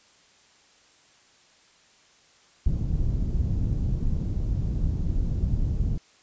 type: low-pass noise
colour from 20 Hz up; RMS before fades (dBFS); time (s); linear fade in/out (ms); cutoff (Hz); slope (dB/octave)
pink; -25; 2.66-5.98; 5; 140; 12
effects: white hiss -58 dBFS RMS until 6.22 s + resampled to 16000 Hz